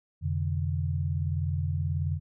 sine tone cluster, 88.8 / 130.2 / 149 Hz, F2 / C3 / D3, +29 / -8 / +25 cents, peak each -28 / -35 / -31 dBFS, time 0.21-2.2 s, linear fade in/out 50 ms, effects none

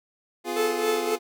25% pulse chord, F diminished, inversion second, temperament equal with one note detuned, 251.7 / 349.2 / 415.3 Hz, Cb4 / F4 / Ab4, +33 / 0 / 0 cents, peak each -32 / -26 / -28 dBFS, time 0.44-1.19 s, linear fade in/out 50 ms
45% pulse tone with tremolo, 436.2 Hz, A4, 15 cents flat, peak -21 dBFS, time 0.56-1.16 s, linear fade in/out 10 ms, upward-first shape triangle, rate 3.7 Hz, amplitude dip 75%
effects none

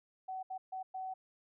sine tone bursts at uneven times, 754 Hz, F#5, 32 cents sharp, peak -38 dBFS, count 4, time 0.28-0.43 / 0.5-0.58 / 0.72-0.83 / 0.94-1.14 s, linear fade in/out 10 ms, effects none

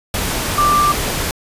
sine tone in noise, 1180 Hz, D6, 8 cents sharp, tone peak -11 dBFS, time 0.58-0.92 s, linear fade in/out 2 ms, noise pink, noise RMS -20 dBFS, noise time 0.14-1.31 s, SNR +6 dB, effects resampled to 32000 Hz

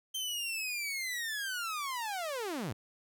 sawtooth linear sweep, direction down, 3136 to 87.31 Hz, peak -31 dBFS, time 0.14-2.73 s, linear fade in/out 10 ms, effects none

